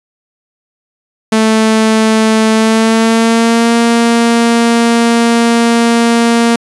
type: tone with pitch glide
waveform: sawtooth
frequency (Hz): 220 to 233.1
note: A3 to A#3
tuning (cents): 0 to 0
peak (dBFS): -3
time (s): 1.32-6.56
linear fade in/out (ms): 5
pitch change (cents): +100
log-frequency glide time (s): 2.52-3.75
effects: resampled to 24000 Hz